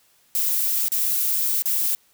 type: noise with dropouts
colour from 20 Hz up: violet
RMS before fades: -22 dBFS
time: 0.35-1.95 s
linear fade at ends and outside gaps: 0 ms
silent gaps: 0.883-0.919 / 1.621-1.657 s
effects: white hiss -60 dBFS RMS until 2.13 s